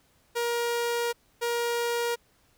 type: tone pair in turn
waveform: sawtooth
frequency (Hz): 473 / 473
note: A#4 / A#4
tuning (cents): +25 / +25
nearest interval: unison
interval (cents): 0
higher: neither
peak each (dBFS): -22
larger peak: neither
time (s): 0.35-1.13 / 1.41-2.16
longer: first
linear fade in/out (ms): 20
effects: pink hiss -65 dBFS RMS until 2.57 s